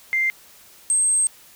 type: tone pair in turn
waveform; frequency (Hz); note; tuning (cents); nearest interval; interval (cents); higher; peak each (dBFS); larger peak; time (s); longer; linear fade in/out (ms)
sine; 2093 / 8372; C7 / C9; 0 / 0; 2 octaves; 2400; second; -17 / -15; second; 0.13-0.3 / 0.9-1.27; second; 0
effects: tanh soft clip ceiling -11 dBFS + white hiss -49 dBFS RMS until 1.55 s